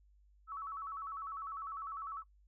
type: tone with vibrato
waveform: sine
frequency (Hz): 1214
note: D#6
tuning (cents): -43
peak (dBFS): -40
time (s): 0.47-2.24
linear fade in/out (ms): 50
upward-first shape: square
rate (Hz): 10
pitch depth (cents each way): 130
effects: noise-tail reverb RT60 0.1 s tail -22 dB re dry + added 50 Hz sine -63 dBFS peak until 2.47 s